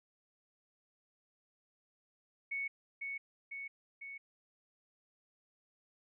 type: tone with echo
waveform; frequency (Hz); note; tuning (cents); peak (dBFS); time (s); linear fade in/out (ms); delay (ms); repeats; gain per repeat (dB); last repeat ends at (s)
sine; 2217; C#7; 0; -35; 2.51-2.68; 10; 500; 3; -3; 4.18
effects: none